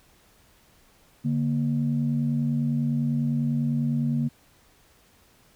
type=tone pair together; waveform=sine; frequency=144.93 / 234.9 Hz; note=D3 / A#3; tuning=-23 / +13 cents; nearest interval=minor sixth; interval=836 cents; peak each=-24 dBFS; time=1.24-4.29 s; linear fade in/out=20 ms; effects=tanh soft clip ceiling -15 dBFS + pink hiss -59 dBFS RMS until 5.55 s